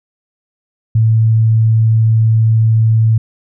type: tone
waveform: sine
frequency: 111.6 Hz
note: A2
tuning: 25 cents sharp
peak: -7 dBFS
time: 0.95-3.18 s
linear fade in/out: 5 ms
effects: none